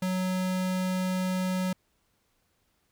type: tone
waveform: square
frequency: 185 Hz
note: F#3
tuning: in tune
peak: -27 dBFS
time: 0.02-1.73 s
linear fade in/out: 5 ms
effects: pink hiss -72 dBFS RMS until 2.91 s